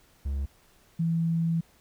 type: tone pair in turn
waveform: triangle / sine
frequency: 69.3 / 165.64 Hz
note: C#2 / E3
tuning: 0 / +9 cents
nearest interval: octave + minor third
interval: 1509 cents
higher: second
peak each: -25 / -23 dBFS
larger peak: second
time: 0.25-0.46 / 0.99-1.61 s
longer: second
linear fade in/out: 10 ms
effects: pink hiss -61 dBFS RMS until 1.8 s